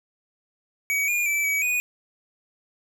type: tone with pitch steps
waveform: square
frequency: 2264 / 2426 / 2319 / 2275 / 2476 Hz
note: C#7 / D#7 / D7 / C#7 / D#7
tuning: +36 / -44 / -22 / +44 / -9 cents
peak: -22 dBFS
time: 0.9-1.8 s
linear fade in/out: 0 ms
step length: 180 ms
effects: none